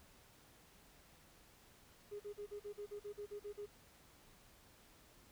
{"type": "tone bursts", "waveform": "triangle", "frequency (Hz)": 411.9, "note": "G#4", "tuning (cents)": -14, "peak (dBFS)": -40, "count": 12, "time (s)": [2.11, 3.663], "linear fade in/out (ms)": 20, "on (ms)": 90, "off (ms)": 43, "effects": ["tanh soft clip ceiling -41 dBFS", "pink hiss -65 dBFS RMS until 5.31 s"]}